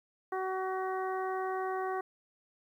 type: harmonic tone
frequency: 376.6 Hz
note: F#4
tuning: 31 cents sharp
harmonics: 1 / 2 / 3 / 4 / 5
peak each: -35 / -36 / -39 / -45 / -46 dBFS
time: 0.32-2.01 s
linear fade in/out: 5 ms
effects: 11-bit